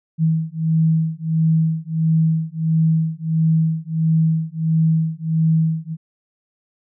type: beating tone pair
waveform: sine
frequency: 160 / 161.5 Hz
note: D#3 / E3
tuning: +49 / -35 cents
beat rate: 1.5 Hz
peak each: -18 dBFS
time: 0.18-5.97 s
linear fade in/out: 50 ms
effects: none